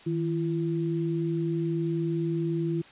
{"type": "tone pair together", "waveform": "sine", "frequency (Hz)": [159.3, 337.9], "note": ["D#3", "E4"], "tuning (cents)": [41, 43], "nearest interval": "octave + minor second", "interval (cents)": 1302, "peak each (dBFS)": -28, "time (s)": [0.06, 2.82], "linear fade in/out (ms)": 10, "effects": ["white hiss -51 dBFS RMS until 2.91 s", "resampled to 8000 Hz"]}